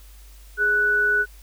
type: tone pair together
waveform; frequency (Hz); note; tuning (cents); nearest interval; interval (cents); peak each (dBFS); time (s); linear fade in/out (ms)
sine; 415.3 / 1481.9; G#4 / F#6; 0 / +2; octave + minor seventh; 2202; -28 / -17; 0.57-1.26; 50
effects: added 50 Hz sine -43 dBFS peak until 1.42 s + white hiss -53 dBFS RMS until 1.42 s